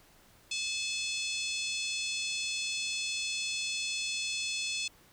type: harmonic tone with a mistuned harmonic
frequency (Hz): 862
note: A5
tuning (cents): -36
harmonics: 3 / 4 / 5 / 6 / 7 / 8 / 9 / 10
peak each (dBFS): -36 / -38 / -40 / -42 / -43 / -44 / -45 / -46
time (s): 0.51-4.88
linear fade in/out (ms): 5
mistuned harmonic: 7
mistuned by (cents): +18
effects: pink hiss -61 dBFS RMS until 5.12 s